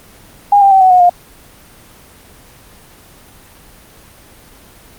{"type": "tone with pitch steps", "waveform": "sine", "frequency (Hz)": [813, 790.8, 769.1, 748.1, 727.7, 707.8], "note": ["G#5", "G5", "G5", "F#5", "F#5", "F5"], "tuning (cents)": [-37, 15, -33, 19, -29, 23], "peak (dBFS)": -4, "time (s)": [0.52, 1.096], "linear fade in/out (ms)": 5, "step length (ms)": 96, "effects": ["pink hiss -41 dBFS RMS until 4.98 s", "Opus 24 kbps"]}